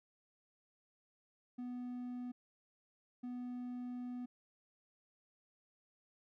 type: tone bursts at uneven times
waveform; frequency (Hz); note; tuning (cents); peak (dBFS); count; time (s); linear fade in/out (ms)
triangle; 246.9; B3; 0; -39; 2; 1.58-2.32 / 3.23-4.26; 10
effects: none